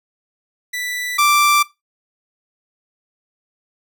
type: tone pair in turn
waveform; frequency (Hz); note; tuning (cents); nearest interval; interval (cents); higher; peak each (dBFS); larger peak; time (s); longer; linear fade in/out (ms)
sawtooth; 1975.5 / 1174.6; B6 / D6; 0 / 0; major sixth; 900; first; -19 / -8; second; 0.73-1.18 / 1.18-1.63; neither; 10
effects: noise-tail reverb RT60 0.2 s tail -18 dB re dry